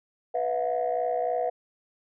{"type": "chord", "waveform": "sine", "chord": "B suspended fourth", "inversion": "none", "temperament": "equal with one note detuned", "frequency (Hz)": [493.9, 659.3, 722.7], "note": ["B4", "E5", "F#5"], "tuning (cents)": [0, 0, -41], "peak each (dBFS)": -28, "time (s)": [0.34, 1.5], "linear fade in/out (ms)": 10, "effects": ["tanh soft clip ceiling -18 dBFS"]}